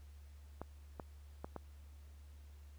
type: clicks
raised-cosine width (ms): 1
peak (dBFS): -29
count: 4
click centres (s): 0.616 / 0.998 / 1.445 / 1.563
effects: added 72 Hz sine -53 dBFS peak until 2.78 s + pink hiss -70 dBFS RMS until 2.78 s